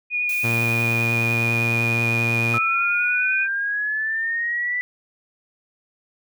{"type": "tone with vibrato", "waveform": "sine", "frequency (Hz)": 2454, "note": "D#7", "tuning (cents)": -25, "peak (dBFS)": -20, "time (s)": [0.1, 3.48], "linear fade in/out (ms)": 50, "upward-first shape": "triangle", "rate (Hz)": 10, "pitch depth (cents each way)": 13}
{"type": "noise with exponential decay", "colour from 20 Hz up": "blue", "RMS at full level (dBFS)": -34, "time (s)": [0.29, 3.56], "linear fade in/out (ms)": 2, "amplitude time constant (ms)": 710}
{"type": "tone", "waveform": "sawtooth", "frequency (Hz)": 116.54, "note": "A#2", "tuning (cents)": 0, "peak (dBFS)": -18, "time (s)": [0.43, 2.59], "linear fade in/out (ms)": 20}
{"type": "linear sweep", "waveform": "sine", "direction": "up", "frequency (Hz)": [1295, 1985], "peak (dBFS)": -21, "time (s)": [2.54, 4.81], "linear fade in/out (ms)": 0}
{"effects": []}